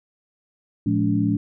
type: tone cluster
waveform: sine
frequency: 113.5 / 174.2 / 211.4 / 286.5 Hz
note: A#2 / F3 / G#3 / D4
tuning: -46 / -4 / +31 / -43 cents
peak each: -24 / -25 / -23 / -22 dBFS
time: 0.86-1.37 s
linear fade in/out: 5 ms
effects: none